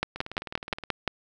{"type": "two click trains", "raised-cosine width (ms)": 0.3, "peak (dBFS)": [-9, -20], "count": [7, 14], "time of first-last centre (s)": [[0.03, 1.077], [0.16, 0.837]], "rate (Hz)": [5.73, 19.2], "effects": []}